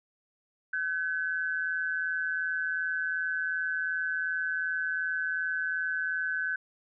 sine tone pair together, 1522.3 / 1685 Hz, F#6 / G#6, +49 / +25 cents, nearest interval major second, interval 176 cents, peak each -29 / -35 dBFS, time 0.73-6.56 s, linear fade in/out 5 ms, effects none

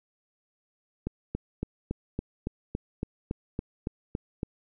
click train, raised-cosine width 3 ms, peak -17 dBFS, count 13, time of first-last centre 1.07-4.431 s, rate 3.57 Hz, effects none

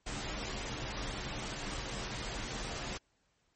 pink noise with comb filter, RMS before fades -39 dBFS, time 0.06-2.98 s, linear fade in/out 10 ms, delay 12 ms, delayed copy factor -0.6, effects pink hiss -75 dBFS RMS until 3.55 s + MP3 32 kbps

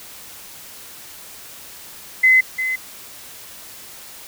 sine tone with echo, 2040 Hz, C7, 44 cents flat, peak -9 dBFS, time 2.23-2.41 s, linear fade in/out 10 ms, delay 350 ms, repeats 1, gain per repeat -10 dB, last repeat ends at 2.76 s, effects white hiss -39 dBFS RMS until 4.27 s

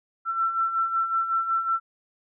sine beating tone pair, 1339 / 1344.4 Hz, E6 / E6, +27 / +34 cents, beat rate 5.4 Hz, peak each -30 / -23 dBFS, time 0.25-1.8 s, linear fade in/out 50 ms, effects none

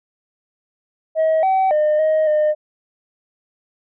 sine tone with pitch steps, 637 / 763 / 607 / 626 / 608 Hz, D#5 / G5 / D#5 / D#5 / D#5, +41 / -47 / -43 / +10 / -40 cents, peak -11 dBFS, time 1.15-2.55 s, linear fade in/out 50 ms, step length 280 ms, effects tanh soft clip ceiling -12 dBFS

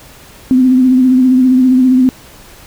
sine tone with vibrato, 256.3 Hz, C4, 36 cents flat, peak -5 dBFS, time 0.51-2.09 s, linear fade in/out 0 ms, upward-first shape triangle, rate 15 Hz, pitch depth 47 cents each way, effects pink hiss -38 dBFS RMS until 2.66 s

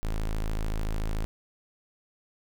square tone, 26.8 Hz, A0, 45 cents flat, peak -27 dBFS, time 0.03-1.25 s, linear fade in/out 0 ms, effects 10-bit

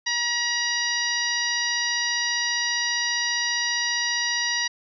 harmonic tone, 955 Hz, A#5, 42 cents sharp, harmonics 1 / 2 / 3 / 4 / 5 / 6, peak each -35 / -26 / -33 / -31 / -29 / -29 dBFS, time 0.06-4.68 s, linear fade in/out 10 ms, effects none

